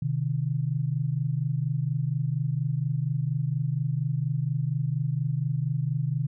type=tone pair together; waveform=sine; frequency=128.1 / 152.34 Hz; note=C3 / D#3; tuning=-36 / -36 cents; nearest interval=minor third; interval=300 cents; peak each=-27 dBFS; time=0.02-6.27 s; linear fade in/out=5 ms; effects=none